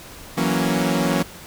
sawtooth chord, F# dominant seventh, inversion third, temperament equal, 164.81 / 185 / 233.1 / 277.2 Hz, E3 / F#3 / A#3 / C#4, 0 / 0 / 0 / 0 cents, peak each -20 dBFS, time 0.37-1.23 s, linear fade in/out 10 ms, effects pink hiss -40 dBFS RMS until 1.46 s

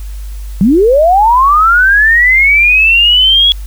sine linear sweep, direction up, 174.61 to 3362 Hz, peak -4 dBFS, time 0.61-3.52 s, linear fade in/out 0 ms, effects added 50 Hz sine -20 dBFS peak until 3.66 s + white hiss -40 dBFS RMS until 3.66 s

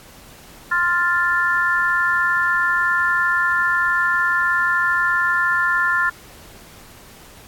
sine chord, F major, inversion second, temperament equal, 1046.5 / 1396.9 / 1760 Hz, C6 / F6 / A6, 0 / 0 / 0 cents, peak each -23 / -19 / -19 dBFS, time 0.71-6.1 s, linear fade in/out 10 ms, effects pink hiss -44 dBFS RMS until 7.47 s + AAC 64 kbps

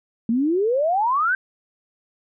sine exponential sweep, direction up, 220 to 1589 Hz, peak -17 dBFS, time 0.29-1.35 s, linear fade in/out 2 ms, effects none

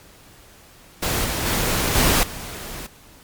pink noise with level steps, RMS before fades -22 / -24 / -21 / -17 / -33 dBFS, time 1.02-2.87 s, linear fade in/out 10 ms, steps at 1.24 / 1.46 / 1.95 / 2.23 s, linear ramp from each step 2 ms, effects pink hiss -48 dBFS RMS until 3.23 s + MP3 96 kbps

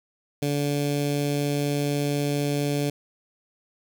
15% pulse tone with notch filter, 144.2 Hz, D3, 31 cents flat, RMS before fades -25 dBFS, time 0.42-2.9 s, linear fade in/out 5 ms, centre 1300 Hz, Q 0.9, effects none

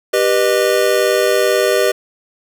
square chord, G augmented, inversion none, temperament just, 392 / 490 / 612.5 Hz, G4 / B4 / D#5, 0 / -14 / -27 cents, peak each -17 dBFS, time 0.13-1.92 s, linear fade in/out 10 ms, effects none

